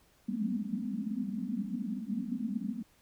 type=band-pass noise; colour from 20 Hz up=pink; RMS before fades=-35 dBFS; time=0.28-2.83 s; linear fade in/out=5 ms; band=190 to 260 Hz; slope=96 dB/octave; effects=pink hiss -66 dBFS RMS until 3.01 s